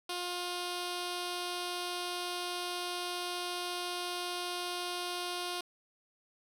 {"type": "tone with notch filter", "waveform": "5% pulse", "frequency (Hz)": 354.9, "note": "F4", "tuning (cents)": 28, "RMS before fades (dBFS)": -37, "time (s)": [0.09, 5.61], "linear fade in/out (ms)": 5, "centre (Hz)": 1900, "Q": 1.3, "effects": ["low-pass 10000 Hz 12 dB/octave", "9-bit"]}